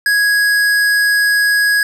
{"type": "tone with tanh clipping", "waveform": "sine", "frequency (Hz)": 1661.2, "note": "G#6", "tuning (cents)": 0, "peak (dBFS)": -12, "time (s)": [0.06, 1.83], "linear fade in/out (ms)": 2, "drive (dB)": 18, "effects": []}